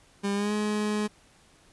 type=tone with pitch glide; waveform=30% pulse; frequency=200.4 to 210.6 Hz; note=G3 to G#3; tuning=+38 to +24 cents; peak=-23 dBFS; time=0.23-1.08 s; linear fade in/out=20 ms; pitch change=+86 cents; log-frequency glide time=0.34-0.53 s; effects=pink hiss -59 dBFS RMS until 1.72 s + resampled to 24000 Hz